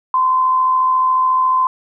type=tone with amplitude modulation; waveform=sine; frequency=1031 Hz; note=C6; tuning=26 cents flat; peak=-10 dBFS; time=0.14-1.67 s; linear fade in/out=2 ms; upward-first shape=sine; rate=74.1 Hz; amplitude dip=30%; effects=none